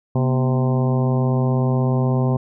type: harmonic tone with a mistuned harmonic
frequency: 129.8 Hz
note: C3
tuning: 13 cents flat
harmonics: 1 / 2 / 3 / 4 / 5 / 6 / 7 / 8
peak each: -17 / -23 / -27 / -29 / -31 / -33 / -34 / -35 dBFS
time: 0.15-2.37 s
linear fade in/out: 5 ms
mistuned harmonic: 2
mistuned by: -93 cents
effects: none